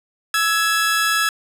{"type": "tone pair together", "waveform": "sawtooth", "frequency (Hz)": [1318.5, 1678.1], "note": ["E6", "G#6"], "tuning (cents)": [0, 18], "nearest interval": "major third", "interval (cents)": 418, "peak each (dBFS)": [-16, -15], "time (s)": [0.34, 1.29], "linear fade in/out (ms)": 2, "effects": ["resampled to 32000 Hz", "8-bit"]}